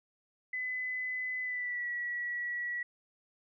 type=tone with pitch glide; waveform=sine; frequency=2012 to 1933.4 Hz; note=B6 to B6; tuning=+32 to -37 cents; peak=-33 dBFS; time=0.53-2.83 s; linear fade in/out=5 ms; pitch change=-69 cents; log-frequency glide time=1.42-1.88 s; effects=none